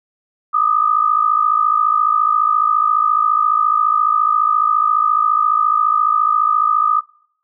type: tone pair together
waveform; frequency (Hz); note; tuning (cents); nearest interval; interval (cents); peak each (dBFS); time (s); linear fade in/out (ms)
sine; 1203 / 1257.5; D6 / D#6; +41 / +18; minor second; 77; -15; 0.53-7.01; 20
effects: noise-tail reverb RT60 0.7 s tail -23 dB re dry